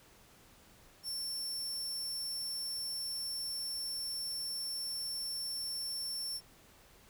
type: tone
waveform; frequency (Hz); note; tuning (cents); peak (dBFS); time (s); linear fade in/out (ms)
sawtooth; 5420; E8; +47; -34; 1.03-6.41; 50
effects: pink hiss -61 dBFS RMS until 7.09 s